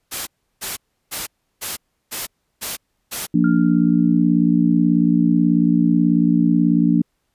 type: noise bursts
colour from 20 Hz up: white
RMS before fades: -26 dBFS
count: 7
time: 0.11-3.27 s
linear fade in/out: 20 ms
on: 160 ms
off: 340 ms
type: chord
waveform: sine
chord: Bb major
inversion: second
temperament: just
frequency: 174.81 / 233.1 / 291.4 Hz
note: F3 / Bb3 / D4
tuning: +2 / 0 / -13 cents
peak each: -17 dBFS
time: 3.34-7.02 s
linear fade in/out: 5 ms
type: tone with exponential decay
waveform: sine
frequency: 1400 Hz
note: F6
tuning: 4 cents sharp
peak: -26 dBFS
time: 3.44-4.23 s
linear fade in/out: 2 ms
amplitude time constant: 170 ms
effects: pink hiss -71 dBFS RMS until 7.34 s + resampled to 32000 Hz